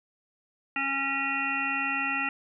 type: harmonic tone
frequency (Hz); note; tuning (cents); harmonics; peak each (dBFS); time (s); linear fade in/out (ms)
274; C#4; -20; 1 / 3 / 5 / 7 / 9 / 10; -37 / -36 / -33 / -32 / -33 / -32; 0.76-2.29; 2
effects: none